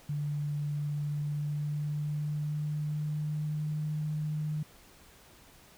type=tone with pitch glide; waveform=sine; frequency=146.83 to 152.45 Hz; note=D3 to D#3; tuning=0 to -35 cents; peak=-30 dBFS; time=0.09-4.63 s; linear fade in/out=5 ms; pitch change=+65 cents; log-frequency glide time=1.04-3.86 s; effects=pink hiss -57 dBFS RMS until 5.77 s